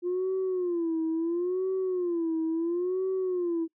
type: tone with vibrato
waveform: sine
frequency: 349.2 Hz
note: F4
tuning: in tune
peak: -24 dBFS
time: 0.02-3.68 s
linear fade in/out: 50 ms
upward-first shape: sine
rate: 0.73 Hz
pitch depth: 140 cents each way
effects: noise-tail reverb RT60 0.1 s tail -24 dB re dry + tanh soft clip ceiling -23 dBFS